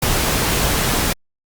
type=noise; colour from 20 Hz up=pink; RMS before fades=-18 dBFS; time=0.02-1.13 s; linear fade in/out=5 ms; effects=Opus 48 kbps